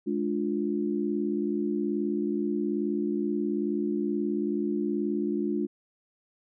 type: chord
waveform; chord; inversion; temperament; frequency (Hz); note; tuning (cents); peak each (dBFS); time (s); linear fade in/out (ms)
sine; D diminished; second; just; 211.4 / 293.7 / 352.4; Ab3 / D4 / F4; +31 / 0 / +16; -30; 0.06-5.67; 20
effects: none